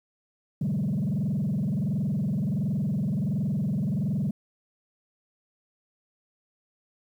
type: tone with frequency modulation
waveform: sine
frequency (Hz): 172.1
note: F3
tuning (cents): -25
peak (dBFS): -22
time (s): 0.61-4.31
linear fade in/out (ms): 5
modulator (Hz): 21.4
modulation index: 2.2
effects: tanh soft clip ceiling -22 dBFS + 10-bit